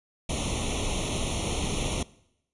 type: noise with comb filter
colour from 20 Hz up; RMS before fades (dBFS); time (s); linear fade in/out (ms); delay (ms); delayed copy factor
pink; -29; 0.29-2.03; 5; 0.31; +1
effects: noise-tail reverb RT60 0.8 s tail -21 dB re dry + resampled to 24000 Hz